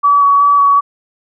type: tone with vibrato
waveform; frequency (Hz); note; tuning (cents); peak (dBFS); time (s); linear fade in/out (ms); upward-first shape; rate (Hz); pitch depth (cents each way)
sine; 1137; C#6; +44; -6; 0.03-0.81; 20; square; 2.7; 12
effects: none